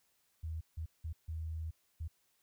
sine tone bursts at uneven times, 80.2 Hz, E2, 47 cents flat, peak -37 dBFS, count 5, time 0.43-0.61 / 0.77-0.86 / 1.04-1.13 / 1.28-1.71 / 2-2.08 s, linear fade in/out 10 ms, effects white hiss -75 dBFS RMS until 2.42 s

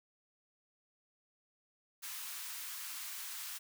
white high-pass noise, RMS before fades -44 dBFS, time 2.02-3.59 s, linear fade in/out 20 ms, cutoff 990 Hz, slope 24 dB/octave, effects none

